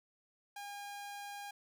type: tone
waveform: sawtooth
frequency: 811 Hz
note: G#5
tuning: 41 cents flat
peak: -40 dBFS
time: 0.56-1.51 s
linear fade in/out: 5 ms
effects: none